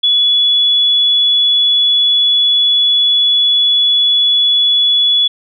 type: tone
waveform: sine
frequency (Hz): 3409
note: G#7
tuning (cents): +45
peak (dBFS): -8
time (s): 0.03-5.28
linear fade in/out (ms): 10
effects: none